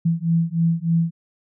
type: beating tone pair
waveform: sine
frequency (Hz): 164.81 / 168.11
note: E3 / E3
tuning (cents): 0 / +34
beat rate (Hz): 3.3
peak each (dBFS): -20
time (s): 0.05-1.11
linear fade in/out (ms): 10
effects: none